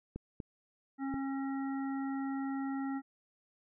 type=clicks; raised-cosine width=3 ms; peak=-27 dBFS; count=3; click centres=0.16 / 0.402 / 1.141 s
type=harmonic tone; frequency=271.7 Hz; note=C#4; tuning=35 cents flat; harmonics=1 / 3 / 5 / 7; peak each=-34 / -44 / -48 / -51 dBFS; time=0.98-3.02 s; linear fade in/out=50 ms
effects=none